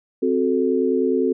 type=chord; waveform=sine; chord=F# diminished; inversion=second; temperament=equal; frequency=261.6 / 370 / 440 Hz; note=C4 / F#4 / A4; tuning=0 / 0 / 0 cents; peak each=-21 dBFS; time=0.22-1.33 s; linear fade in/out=10 ms; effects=none